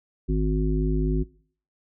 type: harmonic tone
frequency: 51.91 Hz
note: G#1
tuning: in tune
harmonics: 1 / 3 / 5 / 7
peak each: -22 / -27 / -29 / -30 dBFS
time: 0.28-1.24 s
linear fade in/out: 20 ms
effects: noise-tail reverb RT60 0.5 s tail -21 dB re dry